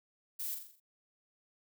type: noise with echo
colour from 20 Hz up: violet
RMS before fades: -39 dBFS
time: 0.39-0.55 s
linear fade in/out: 10 ms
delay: 42 ms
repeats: 6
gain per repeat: -5 dB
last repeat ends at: 0.802 s
effects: none

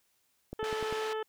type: click train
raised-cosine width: 2 ms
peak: -26 dBFS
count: 5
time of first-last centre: 0.53-0.926 s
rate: 10.1 Hz
type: harmonic tone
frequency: 436 Hz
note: A4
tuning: 16 cents flat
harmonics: 1 / 2 / 3 / 4 / 5 / 6 / 7 / 8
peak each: -33 / -40 / -42 / -45 / -57 / -57 / -49 / -58 dBFS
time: 0.59-1.23 s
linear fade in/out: 5 ms
type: band-pass noise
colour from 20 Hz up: white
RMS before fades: -43 dBFS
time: 0.64-1.13 s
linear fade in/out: 0 ms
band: 370 to 3400 Hz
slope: 12 dB/octave
effects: white hiss -73 dBFS RMS until 1.28 s

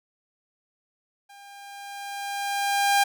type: tone with level ramp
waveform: sawtooth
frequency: 802 Hz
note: G5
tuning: 39 cents sharp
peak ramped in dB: -43 to -13 dBFS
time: 1.29-3.04 s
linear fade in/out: 10 ms
effects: none

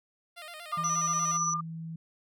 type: tone with vibrato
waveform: 10% pulse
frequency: 654 Hz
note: E5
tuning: 14 cents flat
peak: -34 dBFS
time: 0.36-1.38 s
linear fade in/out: 20 ms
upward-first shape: square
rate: 8.4 Hz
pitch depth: 100 cents each way
type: tone with tremolo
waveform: sine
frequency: 1200 Hz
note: D6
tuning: 37 cents sharp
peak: -26 dBFS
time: 0.72-1.61 s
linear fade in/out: 10 ms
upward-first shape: triangle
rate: 16 Hz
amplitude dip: 60%
type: tone with pitch glide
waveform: sine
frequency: 164.81 to 163.2 Hz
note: E3 to E3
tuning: 0 to -17 cents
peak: -36 dBFS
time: 0.77-1.96 s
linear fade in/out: 5 ms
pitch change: -17 cents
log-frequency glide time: 1.43-1.63 s
type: tone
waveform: sine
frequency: 5930 Hz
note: F#8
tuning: 3 cents sharp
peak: -29 dBFS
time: 0.84-1.54 s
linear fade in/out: 5 ms
effects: none

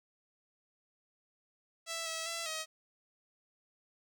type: tone with pitch steps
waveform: 5% pulse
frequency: 661 / 650 / 669 / 633 Hz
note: E5 / E5 / E5 / D#5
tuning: +5 / -24 / +25 / +30 cents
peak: -25 dBFS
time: 1.86-2.66 s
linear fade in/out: 50 ms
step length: 200 ms
effects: none

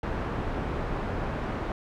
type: low-pass noise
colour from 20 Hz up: pink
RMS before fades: -31 dBFS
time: 0.03-1.72 s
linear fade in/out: 2 ms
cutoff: 1400 Hz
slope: 12 dB/octave
effects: none

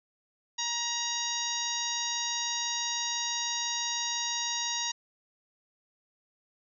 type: harmonic tone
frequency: 946 Hz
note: A#5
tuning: 25 cents sharp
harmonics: 1 / 2 / 3 / 4 / 5 / 6 / 7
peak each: -38 / -40 / -40 / -35 / -39 / -36 / -36 dBFS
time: 0.58-4.92 s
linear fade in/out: 10 ms
effects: none

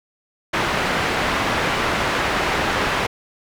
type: low-pass noise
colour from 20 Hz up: white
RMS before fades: -21 dBFS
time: 0.53-3.07 s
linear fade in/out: 10 ms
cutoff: 1900 Hz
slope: 12 dB/octave
effects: none

